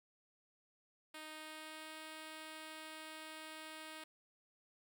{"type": "tone with pitch glide", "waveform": "5% pulse", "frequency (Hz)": [310.9, 313.6], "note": ["D#4", "D#4"], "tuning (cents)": [-1, 14], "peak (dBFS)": -37, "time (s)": [1.14, 4.04], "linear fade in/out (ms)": 5, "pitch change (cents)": 15, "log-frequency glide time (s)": [1.33, 1.96], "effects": []}